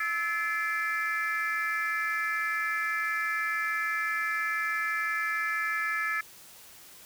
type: tone cluster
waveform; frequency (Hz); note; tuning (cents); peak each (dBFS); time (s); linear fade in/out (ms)
sine; 1305 / 1722 / 2073 / 2342; E6 / A6 / C7 / D7; -18 / -38 / -17 / -5; -32 / -29 / -34 / -36; 0-6.21; 5
effects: tanh soft clip ceiling -21 dBFS + white hiss -51 dBFS RMS until 7.05 s